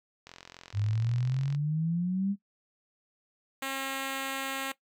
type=click train; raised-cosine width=0.2 ms; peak=-28 dBFS; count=57; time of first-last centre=0.27-1.549 s; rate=43.8 Hz
type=exponential sweep; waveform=sine; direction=up; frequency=100 to 203.9 Hz; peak=-26 dBFS; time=0.73-2.36 s; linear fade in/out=50 ms
type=tone; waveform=5% pulse; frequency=269.7 Hz; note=C#4; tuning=47 cents flat; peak=-21 dBFS; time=3.62-4.72 s; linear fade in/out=5 ms
effects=noise-tail reverb RT60 0.1 s tail -17 dB re dry